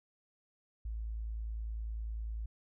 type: tone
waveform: sine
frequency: 55 Hz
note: A1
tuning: in tune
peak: -36 dBFS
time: 0.85-2.46 s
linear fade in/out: 5 ms
effects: none